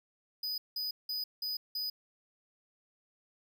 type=tone bursts; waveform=square; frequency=4978 Hz; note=D#8; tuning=in tune; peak=-34 dBFS; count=5; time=0.43-1.9 s; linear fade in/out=5 ms; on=150 ms; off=180 ms; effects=none